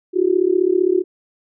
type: tone with amplitude modulation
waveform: sine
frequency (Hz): 365.2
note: F#4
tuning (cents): -23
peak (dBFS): -9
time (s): 0.13-1.04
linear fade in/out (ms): 50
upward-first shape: sine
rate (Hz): 35.4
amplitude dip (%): 95
effects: none